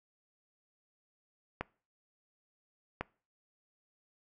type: clicks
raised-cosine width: 0.5 ms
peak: -19 dBFS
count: 2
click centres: 1.61 / 3.01 s
effects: noise-tail reverb RT60 0.4 s tail -23 dB re dry